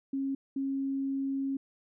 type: tone pair in turn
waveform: sine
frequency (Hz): 272 / 272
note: C#4 / C#4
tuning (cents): -33 / -33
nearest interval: unison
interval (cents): 0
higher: neither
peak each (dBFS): -29 / -29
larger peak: neither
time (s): 0.13-0.35 / 0.56-1.57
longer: second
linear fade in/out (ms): 5
effects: none